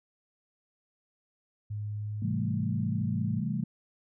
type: tone with pitch glide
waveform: sine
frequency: 104.7 to 106.96 Hz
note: G#2 to A2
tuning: +15 to -49 cents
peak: -32 dBFS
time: 1.7-3.4 s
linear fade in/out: 10 ms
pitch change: +36 cents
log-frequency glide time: 1.96-2.46 s
type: chord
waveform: sine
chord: A minor seventh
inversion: first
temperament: equal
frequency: 130.81 / 164.81 / 196 / 220 Hz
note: C3 / E3 / G3 / A3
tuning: 0 / 0 / 0 / 0 cents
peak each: -34 dBFS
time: 2.22-3.64 s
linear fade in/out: 5 ms
effects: none